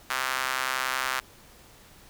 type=tone with high-pass filter; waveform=sawtooth; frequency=130.7 Hz; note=C3; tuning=1 cent flat; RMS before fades=-29 dBFS; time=0.1-1.2 s; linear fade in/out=5 ms; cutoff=1300 Hz; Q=1.7; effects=pink hiss -53 dBFS RMS until 2.09 s